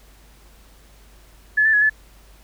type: tone with pitch steps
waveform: sine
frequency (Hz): 1716 / 1763 / 1685 / 1731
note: A6 / A6 / G#6 / A6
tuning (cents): -44 / +3 / +25 / -29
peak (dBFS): -13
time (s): 1.57-1.898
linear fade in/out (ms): 10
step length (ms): 82
effects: added 50 Hz sine -48 dBFS peak until 2.43 s + pink hiss -53 dBFS RMS until 2.43 s